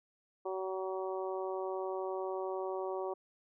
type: harmonic tone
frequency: 188.8 Hz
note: F#3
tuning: 35 cents sharp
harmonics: 2 / 3 / 4 / 5 / 6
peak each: -37 / -41 / -43 / -45 / -47 dBFS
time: 0.45-3.14 s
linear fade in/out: 10 ms
effects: none